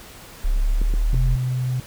sine exponential sweep, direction up, 33.6 to 42 Hz, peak -16 dBFS, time 0.44-1.36 s, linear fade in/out 10 ms
clicks, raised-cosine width 3 ms, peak -18 dBFS, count 3, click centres 0.816 / 0.939 / 1.144 s
sine tone, 127.2 Hz, C3, 48 cents flat, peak -20 dBFS, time 1.13-1.8 s, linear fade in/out 2 ms
effects pink hiss -42 dBFS RMS until 1.86 s

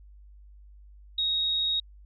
sine tone, 3766 Hz, A#7, 17 cents sharp, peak -24 dBFS, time 1.18-1.8 s, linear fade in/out 5 ms, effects added 50 Hz sine -48 dBFS peak until 2.05 s

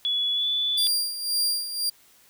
sine tone with pitch glide, 3400 to 3467 Hz, G#7 to A7, +40 to -26 cents, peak -22 dBFS, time 0.05-0.87 s, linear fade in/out 0 ms, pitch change +34 cents, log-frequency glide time 0.33-0.47 s
sawtooth tone with tremolo, 4770 Hz, D8, 26 cents sharp, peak -18 dBFS, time 0.77-1.9 s, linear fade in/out 10 ms, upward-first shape sine, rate 1.9 Hz, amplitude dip 70%
effects white hiss -57 dBFS RMS until 2.29 s

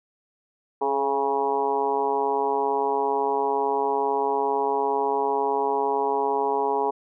harmonic tone with a mistuned harmonic, 137.8 Hz, C#3, 10 cents flat, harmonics 2 / 3 / 4 / 5 / 6 / 7 / 8, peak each -36 / -25 / -37 / -32 / -26 / -27 / -37 dBFS, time 0.81-6.91 s, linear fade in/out 10 ms, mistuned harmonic 3, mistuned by +29 cents, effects none

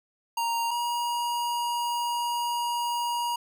square tone pair in turn, 932.3 / 953 Hz, A#5 / A#5, 0 / +38 cents, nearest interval unison, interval 38 cents, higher second, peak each -26 / -27 dBFS, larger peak first, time 0.37-0.71 / 0.71-3.36 s, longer second, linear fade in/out 5 ms, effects none

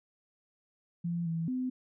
sine tone with pitch steps, 171.1 / 164.7 / 255 Hz, F3 / E3 / C4, -35 / -1 / -44 cents, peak -30 dBFS, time 1.04-1.7 s, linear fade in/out 10 ms, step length 220 ms, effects none

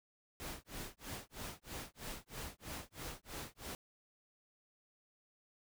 pink noise with tremolo, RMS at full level -44 dBFS, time 0.4-3.75 s, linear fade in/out 0 ms, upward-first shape sine, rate 3.1 Hz, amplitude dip 100%, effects none

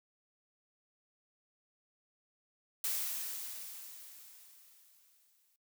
blue noise with exponential decay, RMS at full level -34 dBFS, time 2.84-5.56 s, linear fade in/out 2 ms, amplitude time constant 590 ms, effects noise-tail reverb RT60 0.1 s tail -19 dB re dry

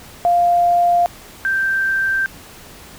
sine tone pair in turn, 698.5 / 1568.1 Hz, F5 / G6, 0 / 0 cents, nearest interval octave + major second, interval 1400 cents, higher second, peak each -11 / -15 dBFS, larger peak first, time 0.25-1.06 / 1.45-2.26 s, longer neither, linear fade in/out 0 ms, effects pink hiss -40 dBFS RMS until 2.98 s

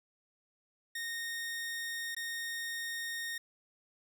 sawtooth tone with dropouts, 1850 Hz, A#6, 14 cents flat, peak -33 dBFS, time 0.95-3.38 s, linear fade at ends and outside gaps 5 ms, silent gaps 2.149-2.165 s, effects none

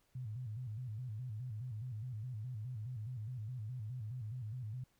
sine tone with vibrato, 116.54 Hz, A#2, in tune, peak -40 dBFS, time 0.15-4.84 s, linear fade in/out 5 ms, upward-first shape square, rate 4.8 Hz, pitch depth 150 cents each way, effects pink hiss -75 dBFS RMS until 4.99 s

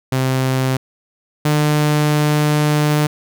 sawtooth tone pair in turn, 130.81 / 149.89 Hz, C3 / D3, 0 / +36 cents, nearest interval major second, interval 236 cents, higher second, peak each -11 / -9 dBFS, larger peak second, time 0.12-0.77 / 1.45-3.07 s, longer second, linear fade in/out 5 ms, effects none

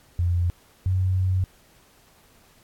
sine tone pair in turn, 87.31 / 93.11 Hz, F2 / F#2, 0 / +11 cents, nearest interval minor second, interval 111 cents, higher second, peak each -19 dBFS, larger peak neither, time 0.19-0.5 / 0.86-1.44 s, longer second, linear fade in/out 0 ms, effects pink hiss -57 dBFS RMS until 2.63 s + AAC 64 kbps

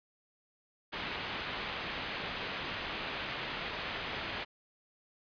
white low-pass noise, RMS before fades -39 dBFS, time 0.92-4.45 s, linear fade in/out 20 ms, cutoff 3400 Hz, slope 24 dB/octave, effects resampled to 11025 Hz

